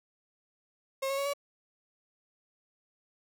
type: tone with pitch steps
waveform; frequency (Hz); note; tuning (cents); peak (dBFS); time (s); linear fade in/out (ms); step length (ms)
35% pulse; 538 / 547.7 / 557.6 / 567.7; C5 / C#5 / C#5 / C#5; +48 / -21 / +10 / +41; -28; 1.02-1.336; 10; 79
effects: none